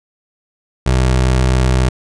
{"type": "tone", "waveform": "25% pulse", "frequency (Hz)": 63.7, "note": "C2", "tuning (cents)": -46, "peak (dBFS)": -7, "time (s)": [0.86, 1.89], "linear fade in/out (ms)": 5, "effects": ["resampled to 22050 Hz"]}